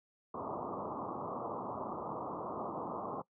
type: low-pass noise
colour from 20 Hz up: white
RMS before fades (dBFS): -40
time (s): 0.34-3.22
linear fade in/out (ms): 5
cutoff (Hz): 1200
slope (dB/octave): 96
effects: noise-tail reverb RT60 0.1 s tail -21 dB re dry + high-pass 150 Hz 12 dB/octave